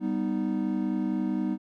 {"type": "chord", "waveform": "triangle", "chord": "G augmented", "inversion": "none", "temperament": "equal", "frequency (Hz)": [196, 246.9, 311.1], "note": ["G3", "B3", "D#4"], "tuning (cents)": [0, 0, 0], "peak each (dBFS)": -28, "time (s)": [0, 1.58], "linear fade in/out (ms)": 50, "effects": []}